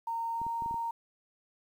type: tone with pitch glide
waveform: sine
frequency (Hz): 920 to 925.3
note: A#5 to A#5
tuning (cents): -23 to -13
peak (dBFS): -31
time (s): 0.07-0.91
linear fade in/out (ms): 5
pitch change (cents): +10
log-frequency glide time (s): 0.34-0.41
type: clicks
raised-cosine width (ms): 3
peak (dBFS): -33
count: 6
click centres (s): 0.416 / 0.466 / 0.622 / 0.661 / 0.711 / 0.743
effects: 10-bit